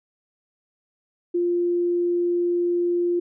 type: tone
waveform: sine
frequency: 349.2 Hz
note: F4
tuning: in tune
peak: -19 dBFS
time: 1.34-3.2 s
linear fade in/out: 10 ms
effects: none